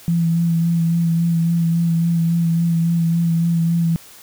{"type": "tone with vibrato", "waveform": "sine", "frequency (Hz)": 167.5, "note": "E3", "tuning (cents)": 28, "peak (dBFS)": -14, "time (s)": [0.08, 3.96], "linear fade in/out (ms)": 0, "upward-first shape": "sine", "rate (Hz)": 3.6, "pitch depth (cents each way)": 22, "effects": ["white hiss -43 dBFS RMS until 4.22 s"]}